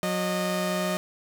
sawtooth tone pair together, 182.26 / 615 Hz, F#3 / D#5, -26 / -20 cents, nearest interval octave + major sixth, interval 2106 cents, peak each -24 dBFS, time 0.03-0.97 s, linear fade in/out 0 ms, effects none

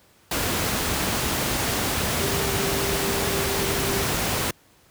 sine tone in noise, 395 Hz, G4, 13 cents sharp, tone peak -29 dBFS, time 2.2-4.04 s, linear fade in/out 5 ms, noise pink, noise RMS -24 dBFS, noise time 0.31-4.51 s, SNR -8 dB, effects pink hiss -57 dBFS RMS until 4.9 s + high-pass 60 Hz 12 dB/octave

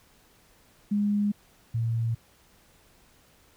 sine tone pair in turn, 205.6 / 114.86 Hz, G#3 / A#2, -17 / -25 cents, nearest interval minor seventh, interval 1008 cents, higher first, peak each -22 / -24 dBFS, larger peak first, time 0.91-1.32 / 1.74-2.15 s, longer neither, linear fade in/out 10 ms, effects pink hiss -60 dBFS RMS until 3.56 s

